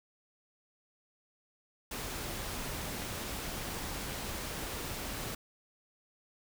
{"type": "noise", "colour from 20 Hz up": "pink", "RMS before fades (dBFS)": -39, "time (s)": [1.91, 5.35], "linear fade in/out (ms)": 5, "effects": []}